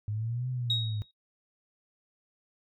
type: exponential two-way sweep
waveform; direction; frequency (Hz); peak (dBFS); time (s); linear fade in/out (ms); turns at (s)
sine; up then down; 103.2 to 128.8 to 103.2; -30; 0.08-1.02; 0; 0.49
type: tone with exponential decay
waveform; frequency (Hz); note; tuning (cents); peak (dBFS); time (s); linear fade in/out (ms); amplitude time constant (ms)
sine; 3781; A#7; +24; -23; 0.7-1.11; 2; 87
effects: noise-tail reverb RT60 0.1 s tail -18 dB re dry + tanh soft clip ceiling -16 dBFS